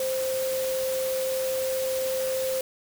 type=tone in noise; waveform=sine; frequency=523.3 Hz; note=C5; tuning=in tune; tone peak=-25 dBFS; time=0-2.61 s; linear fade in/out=2 ms; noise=white; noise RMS=-35 dBFS; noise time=0-2.61 s; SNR=+7 dB; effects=none